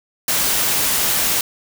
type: noise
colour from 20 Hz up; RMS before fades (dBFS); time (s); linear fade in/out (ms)
white; -18; 0.28-1.41; 2
effects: none